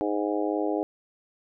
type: harmonic tone with a mistuned harmonic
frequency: 103.83 Hz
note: G#2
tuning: in tune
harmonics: 3 / 4 / 5 / 6 / 7 / 8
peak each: -28 / -30 / -32 / -34 / -35 / -36 dBFS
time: 0.01-0.83 s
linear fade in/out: 0 ms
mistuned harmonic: 8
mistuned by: -25 cents
effects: none